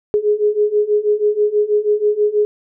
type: beating tone pair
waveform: sine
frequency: 415.3 / 421.5 Hz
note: G#4 / G#4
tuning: 0 / +26 cents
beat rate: 6.2 Hz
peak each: -17 / -15 dBFS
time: 0.14-2.45 s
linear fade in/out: 0 ms
effects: none